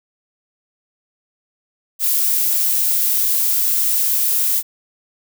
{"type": "noise", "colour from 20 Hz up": "violet", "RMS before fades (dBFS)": -17, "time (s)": [1.99, 4.63], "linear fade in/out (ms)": 50, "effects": []}